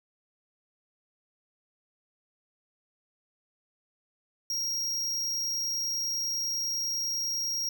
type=tone; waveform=square; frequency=5610 Hz; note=F8; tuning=7 cents sharp; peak=-29 dBFS; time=4.5-7.69 s; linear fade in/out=2 ms; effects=none